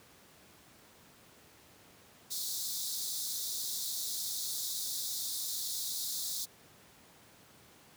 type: high-pass noise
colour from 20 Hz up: pink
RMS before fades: -37 dBFS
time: 2.3-6.46 s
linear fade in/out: 20 ms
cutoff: 3600 Hz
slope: 96 dB/octave
effects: pink hiss -59 dBFS RMS until 7.96 s + high-pass 100 Hz 12 dB/octave